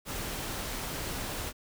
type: noise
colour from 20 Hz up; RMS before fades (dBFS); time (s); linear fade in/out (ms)
pink; -36; 0.05-1.53; 50
effects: none